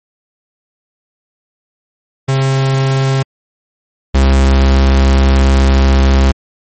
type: tone pair in turn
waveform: 45% pulse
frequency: 134.2 / 67.1 Hz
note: C3 / C2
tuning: +44 / +44 cents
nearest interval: octave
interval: 1200 cents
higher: first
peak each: -10 / -6 dBFS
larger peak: second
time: 2.28-3.23 / 4.14-6.32 s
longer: second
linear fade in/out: 10 ms
effects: MP3 32 kbps